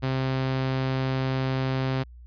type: tone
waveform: sawtooth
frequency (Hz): 131.8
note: C3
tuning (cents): +13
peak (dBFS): -20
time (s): 0.02-2.04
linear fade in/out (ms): 20
effects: added 60 Hz sine -43 dBFS peak until 2.26 s + resampled to 11025 Hz